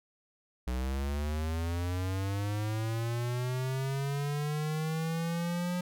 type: linear sweep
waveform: square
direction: up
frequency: 61 to 179.6 Hz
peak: -31 dBFS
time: 0.67-5.81 s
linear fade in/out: 5 ms
effects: none